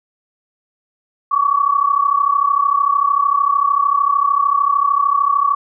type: tone pair together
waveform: sine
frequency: 1114.7 / 1148 Hz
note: C#6 / D6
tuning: +9 / -40 cents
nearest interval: minor second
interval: 51 cents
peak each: -15 dBFS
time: 1.31-5.55 s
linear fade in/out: 10 ms
effects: none